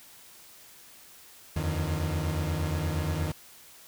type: tone cluster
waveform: 40% pulse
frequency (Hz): 80.1 / 88.5 / 152.1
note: E2 / F2 / D#3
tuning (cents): -49 / +23 / -39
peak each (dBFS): -31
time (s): 1.56-3.32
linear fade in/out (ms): 5
effects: white hiss -52 dBFS RMS until 3.87 s